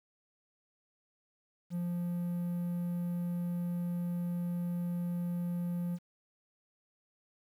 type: tone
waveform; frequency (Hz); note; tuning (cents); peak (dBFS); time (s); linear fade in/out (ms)
triangle; 174.7; F3; +1; -30; 1.7-5.99; 50
effects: 10-bit